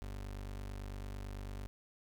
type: tone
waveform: 30% pulse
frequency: 49 Hz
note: G1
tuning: in tune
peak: -39 dBFS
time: 0.02-1.67 s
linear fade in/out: 0 ms
effects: none